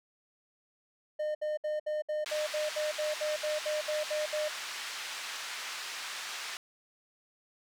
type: tone bursts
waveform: triangle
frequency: 608 Hz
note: D#5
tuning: 40 cents flat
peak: -28 dBFS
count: 15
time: 1.19-4.486 s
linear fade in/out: 10 ms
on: 160 ms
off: 64 ms
type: band-pass noise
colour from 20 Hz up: pink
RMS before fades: -40 dBFS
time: 2.26-6.57 s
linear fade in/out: 0 ms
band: 1400 to 6400 Hz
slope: 12 dB/octave
effects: none